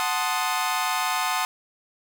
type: chord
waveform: sawtooth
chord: F# diminished seventh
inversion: none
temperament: equal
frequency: 740 / 880 / 1046.5 / 1244.5 Hz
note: F#5 / A5 / C6 / Eb6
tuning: 0 / 0 / 0 / 0 cents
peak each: -25 dBFS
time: 0-1.45 s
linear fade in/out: 0 ms
effects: none